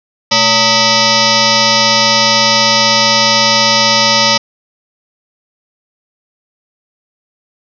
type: tone with frequency modulation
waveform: sine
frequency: 2997 Hz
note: F#7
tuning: 22 cents sharp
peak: -7 dBFS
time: 0.31-4.38 s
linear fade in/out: 10 ms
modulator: 347 Hz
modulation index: 7.6
effects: none